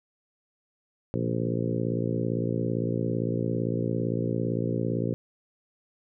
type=harmonic tone with a mistuned harmonic; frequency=57.7 Hz; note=A#1; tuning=17 cents flat; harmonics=2 / 3 / 4 / 5 / 6 / 7 / 8 / 9; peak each=-30 / -32 / -33 / -34 / -35 / -35 / -36 / -37 dBFS; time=1.14-5.14 s; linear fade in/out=0 ms; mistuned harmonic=2; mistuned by=+64 cents; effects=none